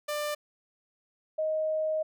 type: tone pair in turn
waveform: sawtooth / sine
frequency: 594 / 625.7 Hz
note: D5 / D#5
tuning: +20 / +10 cents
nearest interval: minor second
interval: 90 cents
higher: second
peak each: -26 dBFS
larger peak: neither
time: 0.08-0.35 / 1.38-2.03 s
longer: second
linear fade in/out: 10 ms
effects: none